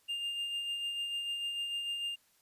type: tone with tremolo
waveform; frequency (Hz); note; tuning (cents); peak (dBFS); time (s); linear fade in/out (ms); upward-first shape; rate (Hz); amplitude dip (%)
triangle; 2806; F7; +8; -31; 0.08-2.16; 20; sine; 6.7; 35
effects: white hiss -69 dBFS RMS until 2.41 s + resampled to 32000 Hz